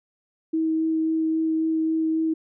sine tone with vibrato, 320 Hz, D#4, 49 cents sharp, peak -20 dBFS, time 0.53-2.34 s, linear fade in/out 10 ms, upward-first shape sine, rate 3.7 Hz, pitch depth 8 cents each way, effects none

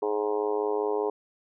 harmonic tone, 105 Hz, G#2, 19 cents sharp, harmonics 3 / 4 / 5 / 6 / 7 / 8 / 9 / 10, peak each -37 / -26 / -35 / -40 / -38 / -38 / -36 / -42 dBFS, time 0.02-1.1 s, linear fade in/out 5 ms, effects none

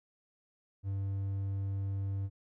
triangle tone, 98 Hz, G2, in tune, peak -30 dBFS, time 0.83-2.3 s, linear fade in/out 50 ms, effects none

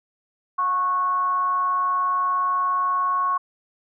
sine tone with frequency modulation, 1100 Hz, C#6, 14 cents flat, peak -19 dBFS, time 0.58-3.38 s, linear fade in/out 10 ms, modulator 383 Hz, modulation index 0.27, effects none

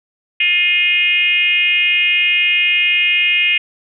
sine tone with frequency modulation, 2489 Hz, D#7, in tune, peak -11 dBFS, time 0.4-3.58 s, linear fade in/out 5 ms, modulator 363 Hz, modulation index 1.1, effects none

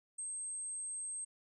sine tone, 8372 Hz, C9, in tune, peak -39 dBFS, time 0.18-1.25 s, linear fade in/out 10 ms, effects none

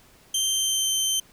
20% pulse tone with pitch glide, 3136 to 3107 Hz, G7 to G7, 0 to -16 cents, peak -16 dBFS, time 0.34-1.2 s, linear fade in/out 5 ms, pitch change -16 cents, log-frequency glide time 0.49-0.91 s, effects pink hiss -55 dBFS RMS until 1.32 s

